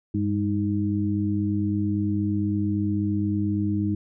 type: tone cluster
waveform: sine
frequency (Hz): 99 / 202.8 / 311.5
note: G2 / G#3 / D#4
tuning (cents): +18 / -41 / +2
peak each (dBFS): -26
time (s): 0.14-3.95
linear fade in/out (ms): 5
effects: none